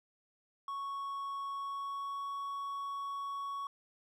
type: tone with pitch glide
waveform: triangle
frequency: 1108.7 to 1115.8 Hz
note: C#6 to C#6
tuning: 0 to +11 cents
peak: -35 dBFS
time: 0.68-3.67 s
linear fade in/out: 2 ms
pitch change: +11 cents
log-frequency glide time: 1.49-2.3 s
effects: none